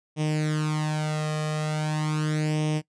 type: tone with flanger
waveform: sawtooth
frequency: 153.5 Hz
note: D#3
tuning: 23 cents flat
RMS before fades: -26 dBFS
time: 0.16-2.82 s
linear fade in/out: 50 ms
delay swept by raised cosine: 0.34 to 1.64 ms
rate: 0.4 Hz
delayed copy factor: +0.75
effects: noise-tail reverb RT60 0.1 s tail -21 dB re dry + resampled to 22050 Hz